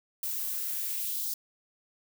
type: noise with high-pass filter sweep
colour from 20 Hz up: violet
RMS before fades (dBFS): -33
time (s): 0.23-1.34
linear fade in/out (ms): 2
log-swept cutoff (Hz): 550 to 4700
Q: 1.8
effects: none